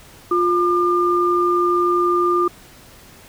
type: tone pair together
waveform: sine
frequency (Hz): 352.2 / 1202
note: F4 / D6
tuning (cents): +15 / +40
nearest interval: octave + major sixth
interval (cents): 2125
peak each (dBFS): -17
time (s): 0.31-2.48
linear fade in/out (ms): 5
effects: pink hiss -45 dBFS RMS until 3.28 s